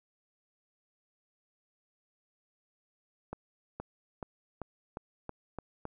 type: accelerating click train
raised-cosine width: 1 ms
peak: -24 dBFS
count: 8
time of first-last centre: 3.33-5.854 s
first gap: 470 ms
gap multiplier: 0.91
effects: none